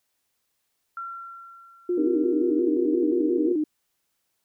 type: tone with exponential decay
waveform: sine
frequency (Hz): 1365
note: F6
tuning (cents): -40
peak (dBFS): -30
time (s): 0.97-2.63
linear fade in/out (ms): 2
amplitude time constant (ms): 360
type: tone with vibrato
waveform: sine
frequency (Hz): 329.6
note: E4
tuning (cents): 0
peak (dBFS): -21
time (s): 1.89-3.64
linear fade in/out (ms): 5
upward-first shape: square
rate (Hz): 5.7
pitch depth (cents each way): 130
type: chord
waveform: sine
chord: C dominant seventh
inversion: none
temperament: just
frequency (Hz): 261.6 / 327 / 392.4 / 470.9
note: C4 / E4 / G4 / Bb4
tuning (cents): 0 / -14 / +2 / +18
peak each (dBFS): -30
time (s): 1.97-3.53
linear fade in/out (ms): 10
effects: white hiss -75 dBFS RMS until 4.44 s